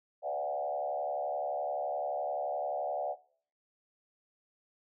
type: tone with frequency modulation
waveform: sine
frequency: 659.3 Hz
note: E5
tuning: in tune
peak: -31 dBFS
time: 0.22-3.16 s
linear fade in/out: 50 ms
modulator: 71.6 Hz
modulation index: 1.6
effects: noise-tail reverb RT60 0.5 s tail -19 dB re dry